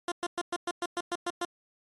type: tone bursts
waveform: 15% pulse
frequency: 349.2 Hz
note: F4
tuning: in tune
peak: -23 dBFS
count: 10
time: 0.08-1.45 s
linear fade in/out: 2 ms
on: 38 ms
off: 110 ms
effects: AAC 32 kbps